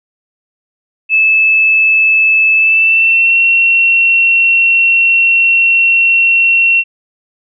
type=tone with pitch glide; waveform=sine; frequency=2615 to 2723 Hz; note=E7 to F7; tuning=-15 to -44 cents; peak=-6 dBFS; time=1.09-6.84 s; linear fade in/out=50 ms; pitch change=+71 cents; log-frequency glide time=2.54-3.37 s; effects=none